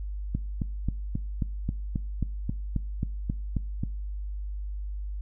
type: click train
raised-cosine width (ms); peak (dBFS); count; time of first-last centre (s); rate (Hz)
5; -15; 14; 0.35-3.835; 3.73
effects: noise-tail reverb RT60 0.5 s tail -23 dB re dry + added 50 Hz sine -31 dBFS peak until 5.21 s